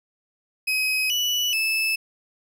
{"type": "tone with pitch steps", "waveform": "35% pulse", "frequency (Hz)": [2532, 2956, 2621], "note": ["D#7", "F#7", "E7"], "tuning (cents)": [30, -2, -11], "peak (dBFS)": -19, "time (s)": [0.67, 1.96], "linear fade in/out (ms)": 10, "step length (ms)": 430, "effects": []}